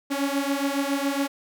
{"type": "beating tone pair", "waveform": "sawtooth", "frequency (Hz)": [275.6, 282.8], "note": ["C#4", "C#4"], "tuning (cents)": [-10, 35], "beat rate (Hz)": 7.2, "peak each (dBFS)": [-22, -23], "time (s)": [0.1, 1.28], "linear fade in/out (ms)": 20, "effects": []}